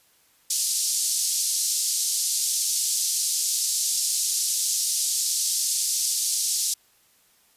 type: band-pass noise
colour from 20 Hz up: pink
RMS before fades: -25 dBFS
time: 0.5-6.74 s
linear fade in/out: 5 ms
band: 5000 to 11000 Hz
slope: 24 dB/octave
effects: white hiss -61 dBFS RMS until 7.56 s + resampled to 32000 Hz